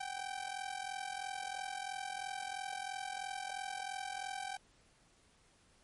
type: ring-modulated tone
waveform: sawtooth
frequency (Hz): 777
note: G5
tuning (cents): -16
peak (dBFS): -33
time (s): 0-4.57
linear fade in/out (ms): 5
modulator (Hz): 21.5
effects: pink hiss -68 dBFS RMS until 5.83 s + MP3 48 kbps